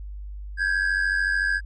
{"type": "ring-modulated tone", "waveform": "triangle", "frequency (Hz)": 1627, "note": "G#6", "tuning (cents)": -36, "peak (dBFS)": -16, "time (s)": [0.57, 1.61], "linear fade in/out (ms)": 50, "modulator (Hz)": 46.8, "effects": ["added 50 Hz sine -33 dBFS peak until 1.65 s", "resampled to 22050 Hz"]}